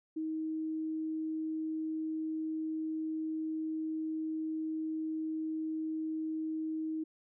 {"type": "tone", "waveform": "sine", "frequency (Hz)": 315.9, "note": "D#4", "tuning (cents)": 26, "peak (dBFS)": -33, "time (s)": [0.16, 7.04], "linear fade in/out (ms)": 10, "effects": []}